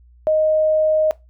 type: tone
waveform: sine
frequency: 622.3 Hz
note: D#5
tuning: in tune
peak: -13 dBFS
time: 0.27-1.11 s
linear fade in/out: 0 ms
effects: noise-tail reverb RT60 0.2 s tail -20 dB re dry + added 60 Hz sine -46 dBFS peak until 1.29 s